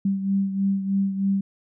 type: beating tone pair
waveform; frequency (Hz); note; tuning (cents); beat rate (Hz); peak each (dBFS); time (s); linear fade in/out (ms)
sine; 195.2 / 198.4; G3 / G3; -7 / +21; 3.2; -21 / -28; 0.05-1.41; 5
effects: none

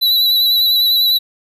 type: tone with vibrato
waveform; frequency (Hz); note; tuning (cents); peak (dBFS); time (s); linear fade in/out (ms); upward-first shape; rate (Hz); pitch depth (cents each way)
square; 3951; B7; 0; -11; 0.01-1.19; 20; square; 10; 21
effects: none

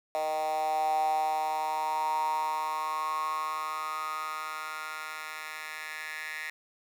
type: tone with high-pass filter sweep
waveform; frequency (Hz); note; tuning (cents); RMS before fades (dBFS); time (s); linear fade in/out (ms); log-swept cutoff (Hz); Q
10% pulse; 155.56; D#3; 0; -32; 0.15-6.5; 0; 680 to 1800; 9.5
effects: none

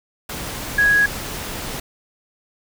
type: tone in noise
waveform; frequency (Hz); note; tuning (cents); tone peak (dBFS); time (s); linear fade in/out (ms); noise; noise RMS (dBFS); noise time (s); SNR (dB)
sine; 1661.2; G#6; 0; -12; 0.78-1.06; 5; pink; -29; 0.29-1.8; +14
effects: none

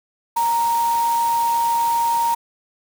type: tone in noise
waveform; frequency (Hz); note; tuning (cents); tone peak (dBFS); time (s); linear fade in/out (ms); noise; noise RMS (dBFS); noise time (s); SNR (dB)
sine; 932.3; A#5; 0; -16; 0.36-2.35; 10; white; -32; 0.36-2.35; +13
effects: none

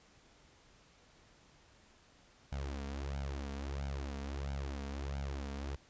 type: tone with flanger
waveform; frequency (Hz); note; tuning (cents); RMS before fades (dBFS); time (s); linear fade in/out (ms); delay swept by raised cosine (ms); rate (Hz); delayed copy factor
sawtooth; 69.3; C#2; 0; -40; 2.52-5.76; 5; 1.3 to 4.4; 1.5; +0.75
effects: pink hiss -64 dBFS RMS until 5.89 s + resampled to 16000 Hz

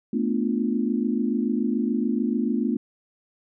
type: chord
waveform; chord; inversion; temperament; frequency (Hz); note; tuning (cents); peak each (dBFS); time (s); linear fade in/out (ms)
sine; B half-diminished seventh; third; equal; 220 / 246.9 / 293.7 / 349.2; A3 / B3 / D4 / F4; 0 / 0 / 0 / 0; -25 / -25 / -29 / -31; 0.13-2.77; 5
effects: none

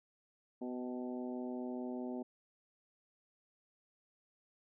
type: harmonic tone with a mistuned harmonic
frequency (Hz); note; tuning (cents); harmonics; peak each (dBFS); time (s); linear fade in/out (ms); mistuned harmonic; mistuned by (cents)
124.8; B2; +19; 2 / 3 / 4 / 5 / 6 / 7; -40 / -45 / -51 / -49 / -54 / -56; 0.61-2.23; 10; 6; +28
effects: none

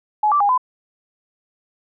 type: tone with pitch steps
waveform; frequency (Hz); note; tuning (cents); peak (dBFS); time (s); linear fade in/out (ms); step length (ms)
sine; 847 / 1168 / 813 / 1012; G#5 / D6 / G#5 / B5; +34 / -10 / -37 / +42; -13; 0.23-0.578; 5; 87
effects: none

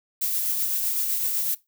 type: noise with tremolo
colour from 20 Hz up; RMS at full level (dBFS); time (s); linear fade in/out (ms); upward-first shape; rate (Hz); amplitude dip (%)
violet; -24; 0.21-1.55; 10; sine; 7.9; 30
effects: noise-tail reverb RT60 0.2 s tail -19 dB re dry

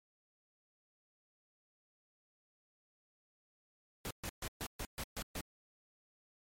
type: noise bursts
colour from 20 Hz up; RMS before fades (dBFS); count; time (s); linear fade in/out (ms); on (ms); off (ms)
pink; -41; 8; 4.05-5.408; 0; 56; 130
effects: MP3 64 kbps

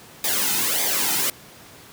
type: noise with flanger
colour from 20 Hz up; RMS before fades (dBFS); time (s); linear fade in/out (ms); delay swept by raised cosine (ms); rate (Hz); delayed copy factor
white; -22; 0.24-1.3; 2; 0.71 to 1.81; 1.7; -0.75
effects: pink hiss -45 dBFS RMS until 1.92 s + high-pass 100 Hz 12 dB/octave

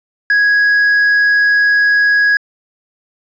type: tone with tanh clipping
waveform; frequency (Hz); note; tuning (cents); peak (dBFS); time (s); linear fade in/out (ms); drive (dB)
sine; 1661.2; G#6; 0; -9; 0.3-2.37; 2; 3
effects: resampled to 16000 Hz

